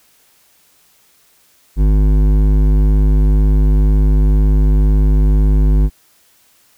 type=tone with hard clipping; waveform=sine; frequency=51 Hz; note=G#1; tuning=31 cents flat; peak=-10 dBFS; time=1.76-5.9 s; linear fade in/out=50 ms; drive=12 dB; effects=white hiss -53 dBFS RMS until 6.77 s